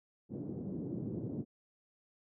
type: band-pass noise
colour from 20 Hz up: white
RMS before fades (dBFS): -40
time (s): 0.29-1.45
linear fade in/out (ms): 50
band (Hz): 110 to 330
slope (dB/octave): 24
effects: none